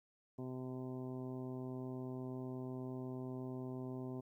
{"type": "harmonic tone", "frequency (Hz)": 128.3, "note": "C3", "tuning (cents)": -34, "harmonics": [1, 2, 3, 4, 5, 6, 7, 8], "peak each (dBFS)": [-46, -45, -48, -59, -55, -62, -61, -62], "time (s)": [0.38, 4.21], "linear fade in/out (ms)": 10, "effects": ["13-bit"]}